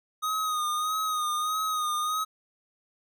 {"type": "tone with vibrato", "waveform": "square", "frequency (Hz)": 1244.5, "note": "D#6", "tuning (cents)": 0, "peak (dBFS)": -27, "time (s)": [0.22, 2.25], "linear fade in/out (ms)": 20, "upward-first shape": "sine", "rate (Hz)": 1.6, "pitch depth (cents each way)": 43, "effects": []}